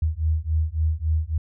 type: beating tone pair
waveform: sine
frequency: 77.3 / 80.9 Hz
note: D#2 / E2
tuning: -11 / -32 cents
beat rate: 3.6 Hz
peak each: -23 dBFS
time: 0.02-1.38 s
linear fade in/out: 5 ms
effects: none